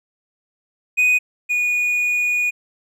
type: tone pair in turn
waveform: triangle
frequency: 2489 / 2456 Hz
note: D#7 / D#7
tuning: 0 / -23 cents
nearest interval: unison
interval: 23 cents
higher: first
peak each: -11 / -15 dBFS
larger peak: first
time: 0.97-1.19 / 1.49-2.51 s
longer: second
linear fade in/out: 20 ms
effects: none